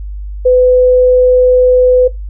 sine tone, 503 Hz, B4, 32 cents sharp, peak -4 dBFS, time 0.45-2.08 s, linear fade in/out 10 ms, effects noise-tail reverb RT60 0.2 s tail -19 dB re dry + added 50 Hz sine -20 dBFS peak until 2.29 s

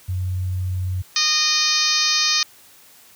sine tone, 92 Hz, F#2, 9 cents flat, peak -20 dBFS, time 0.08-1.02 s, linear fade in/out 10 ms
harmonic tone, 615 Hz, D#5, 20 cents flat, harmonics 2 / 3 / 4 / 5 / 6 / 7 / 8 / 9 / 10, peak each -29 / -29 / -26 / -29 / -25 / -23 / -23 / -24 / -24 dBFS, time 1.16-2.43 s, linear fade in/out 2 ms
effects white hiss -49 dBFS RMS until 3.15 s + high-pass 60 Hz 12 dB/octave

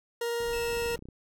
40% pulse tone with vibrato, 470 Hz, A#4, 14 cents sharp, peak -28 dBFS, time 0.21-0.96 s, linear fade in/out 5 ms, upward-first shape triangle, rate 19 Hz, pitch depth 8 cents each way
brown noise, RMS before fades -44 dBFS, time 0.4-0.98 s, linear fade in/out 0 ms
sawtooth tone, 2637 Hz, E7, in tune, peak -35 dBFS, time 0.53-0.95 s, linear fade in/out 2 ms
clicks, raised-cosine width 3 ms, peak -32 dBFS, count 10, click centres 0.729 / 0.771 / 0.822 / 0.86 / 0.914 / 0.945 / 0.991 / 1.024 / 1.055 / 1.087 s
effects none

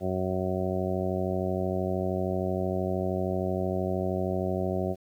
harmonic tone, 93 Hz, F#2, 9 cents sharp, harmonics 1 / 2 / 3 / 4 / 5 / 6 / 7 / 8, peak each -33 / -32 / -38 / -32 / -41 / -35 / -34 / -39 dBFS, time 0-4.96 s, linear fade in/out 50 ms, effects 10-bit

